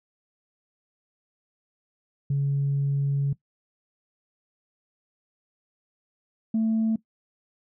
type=tone pair in turn; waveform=sine; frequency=140 / 222.2 Hz; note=C#3 / A3; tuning=+18 / +17 cents; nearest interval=minor sixth; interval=799 cents; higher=second; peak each=-20 / -19 dBFS; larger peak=second; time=2.3-3.33 / 6.54-6.96 s; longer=first; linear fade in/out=5 ms; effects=noise-tail reverb RT60 0.1 s tail -19 dB re dry + tanh soft clip ceiling -18 dBFS